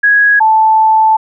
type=tone pair in turn; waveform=sine; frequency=1661.2 / 877.2 Hz; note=G#6 / A5; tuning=0 / -6 cents; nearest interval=major seventh; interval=1106 cents; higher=first; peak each=-5 dBFS; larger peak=neither; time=0.03-0.4 / 0.4-1.17 s; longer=second; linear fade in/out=10 ms; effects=none